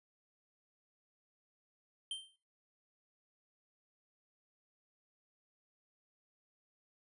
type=tone with exponential decay; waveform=square; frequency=3136 Hz; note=G7; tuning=in tune; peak=-36 dBFS; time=2.11-2.36 s; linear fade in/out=2 ms; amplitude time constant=53 ms; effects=noise-tail reverb RT60 0.4 s tail -21 dB re dry + resampled to 24000 Hz